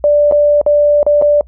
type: tone with dropouts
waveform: sine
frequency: 587.3 Hz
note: D5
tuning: in tune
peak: -6 dBFS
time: 0.04-1.41 s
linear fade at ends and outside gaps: 1 ms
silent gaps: 0.313-0.322 / 0.614-0.663 / 1.03-1.065 / 1.215-1.222 s
effects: noise-tail reverb RT60 0.1 s tail -26 dB re dry + added 60 Hz sine -36 dBFS peak until 1.47 s